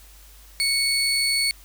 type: tone pair together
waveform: 35% pulse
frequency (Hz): 2217 / 4434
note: C#7 / C#8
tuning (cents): 0 / 0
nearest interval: octave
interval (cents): 1200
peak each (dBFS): -22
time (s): 0.6-1.51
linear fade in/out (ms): 0
effects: added 50 Hz sine -47 dBFS peak until 1.64 s + white hiss -51 dBFS RMS until 1.64 s